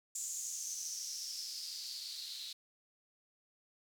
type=noise with band-pass filter sweep; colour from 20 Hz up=blue; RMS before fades=-43 dBFS; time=0.15-2.53 s; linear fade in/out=5 ms; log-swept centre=7200 to 3900 Hz; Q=6.7; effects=none